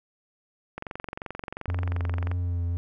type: click train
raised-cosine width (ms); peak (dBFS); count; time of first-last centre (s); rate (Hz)
0.5; -19; 36; 0.78-2.315; 22.8
type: tone with vibrato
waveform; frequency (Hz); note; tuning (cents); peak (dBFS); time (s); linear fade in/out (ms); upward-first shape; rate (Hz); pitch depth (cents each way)
triangle; 87.31; F2; 0; -23; 1.68-2.77; 0; triangle; 1.8; 32
effects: none